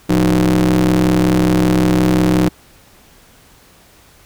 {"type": "ring-modulated tone", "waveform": "35% pulse", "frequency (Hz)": 65.41, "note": "C2", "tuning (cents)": 0, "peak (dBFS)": -6, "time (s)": [0.09, 2.49], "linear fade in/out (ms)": 10, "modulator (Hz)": 242, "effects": ["pink hiss -47 dBFS RMS until 4.25 s"]}